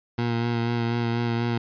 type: tone with vibrato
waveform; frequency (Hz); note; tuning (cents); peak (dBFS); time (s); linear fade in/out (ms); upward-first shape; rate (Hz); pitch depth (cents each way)
20% pulse; 117.7; A#2; +17; -18; 0.18-1.58; 5; sine; 4.1; 21
effects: resampled to 11025 Hz